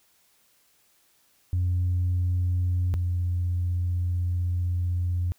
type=tone pair in turn; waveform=sine; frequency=89.6 / 88.42 Hz; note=F2 / F2; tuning=+45 / +22 cents; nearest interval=unison; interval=23 cents; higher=first; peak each=-20 / -22 dBFS; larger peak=first; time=1.53-2.94 / 2.94-5.32 s; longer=second; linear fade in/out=0 ms; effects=tanh soft clip ceiling -19 dBFS + white hiss -64 dBFS RMS until 5.38 s